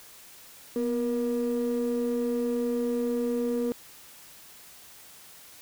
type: ring-modulated tone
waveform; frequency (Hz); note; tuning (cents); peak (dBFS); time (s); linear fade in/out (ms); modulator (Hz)
triangle; 359.7; F#4; -49; -19; 0.76-3.72; 0; 115
effects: tanh soft clip ceiling -19 dBFS + white hiss -50 dBFS RMS until 5.61 s